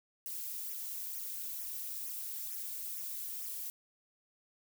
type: noise with flanger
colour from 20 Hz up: violet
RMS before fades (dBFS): -41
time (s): 0.26-3.7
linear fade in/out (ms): 0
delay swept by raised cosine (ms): 0.23 to 3.03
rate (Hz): 2.2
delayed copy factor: -0.75
effects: none